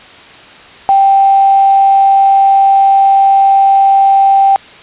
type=tone with quantisation; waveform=sine; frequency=784 Hz; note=G5; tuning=in tune; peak=-4 dBFS; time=0.89-4.56 s; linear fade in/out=0 ms; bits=4; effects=white hiss -35 dBFS RMS until 4.82 s + resampled to 8000 Hz